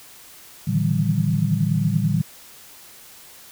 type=tone cluster; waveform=sine; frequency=112.1 / 145.3 / 156.9 / 166.2 / 194 Hz; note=A2 / D3 / D#3 / E3 / G3; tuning=+33 / -18 / +15 / +15 / -18 cents; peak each=-24 dBFS; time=0.67-2.22 s; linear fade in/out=10 ms; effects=white hiss -45 dBFS RMS until 3.51 s